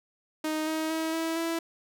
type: tone with pitch steps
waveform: sawtooth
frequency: 311.1 / 316 / 321 / 326 / 331.1 Hz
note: D#4 / D#4 / E4 / E4 / E4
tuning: 0 / +27 / -46 / -19 / +8 cents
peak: -24 dBFS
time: 0.44-1.59 s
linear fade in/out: 5 ms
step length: 230 ms
effects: none